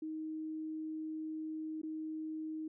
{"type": "tone with dropouts", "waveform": "sine", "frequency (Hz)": 313.8, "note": "D#4", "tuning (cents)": 15, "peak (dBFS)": -38, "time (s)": [0.02, 2.68], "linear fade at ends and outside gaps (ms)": 5, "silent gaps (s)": [1.817, 1.832], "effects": []}